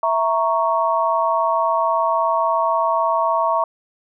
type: chord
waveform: sine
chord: A# diminished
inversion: second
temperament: equal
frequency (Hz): 659.3 / 932.3 / 1108.7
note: E5 / A#5 / C#6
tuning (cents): 0 / 0 / 0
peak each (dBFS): -20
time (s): 0.03-3.64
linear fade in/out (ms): 2
effects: none